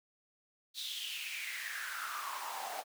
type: noise with high-pass filter sweep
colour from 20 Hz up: pink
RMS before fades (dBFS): -41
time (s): 0.74-2.84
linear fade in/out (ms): 50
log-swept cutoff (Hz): 3900 to 690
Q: 5.9
effects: none